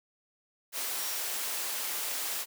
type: tone in noise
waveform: sine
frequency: 5620 Hz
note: F8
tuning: 10 cents sharp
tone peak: -43 dBFS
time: 0.96-1.22 s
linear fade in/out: 50 ms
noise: white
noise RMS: -34 dBFS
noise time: 0.72-2.46 s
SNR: -12 dB
effects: high-pass 400 Hz 12 dB/octave